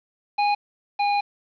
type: tone pair in turn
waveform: square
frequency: 823 / 815.9 Hz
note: G#5 / G#5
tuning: -16 / -31 cents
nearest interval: unison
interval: 15 cents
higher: first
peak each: -19 / -20 dBFS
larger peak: first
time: 0.38-0.55 / 0.99-1.21 s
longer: second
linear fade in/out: 10 ms
effects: resampled to 11025 Hz + 8-bit